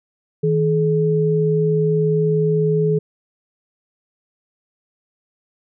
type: tone pair together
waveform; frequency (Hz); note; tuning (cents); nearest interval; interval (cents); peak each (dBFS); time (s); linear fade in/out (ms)
sine; 159.34 / 425.4; D#3 / G#4; +42 / +42; octave + perfect fourth; 1700; -17; 0.43-2.99; 10
effects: none